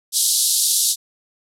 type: band-pass noise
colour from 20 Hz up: white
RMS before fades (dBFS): -18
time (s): 0.12-0.96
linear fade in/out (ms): 50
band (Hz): 3600 to 12000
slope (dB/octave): 48
effects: none